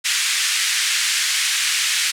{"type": "band-pass noise", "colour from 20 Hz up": "pink", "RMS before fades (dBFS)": -20, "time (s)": [0.04, 2.12], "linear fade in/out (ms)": 20, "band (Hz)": [1800, 9500], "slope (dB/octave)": 24, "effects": []}